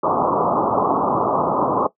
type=low-pass noise; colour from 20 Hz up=white; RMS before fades=-18 dBFS; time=0.03-1.87 s; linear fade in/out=5 ms; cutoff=1200 Hz; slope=96 dB/octave; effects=noise-tail reverb RT60 0.1 s tail -17 dB re dry + high-pass 200 Hz 12 dB/octave